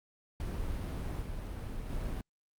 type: noise with level steps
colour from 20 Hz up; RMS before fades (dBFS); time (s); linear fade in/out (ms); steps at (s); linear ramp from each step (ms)
brown; -36 / -39 / -36; 0.4-2.21; 2; 1.21 / 1.89; 20
effects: Opus 48 kbps